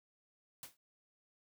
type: noise with exponential decay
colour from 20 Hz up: white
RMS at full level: -44 dBFS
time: 0.63-0.77 s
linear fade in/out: 2 ms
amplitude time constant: 30 ms
effects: none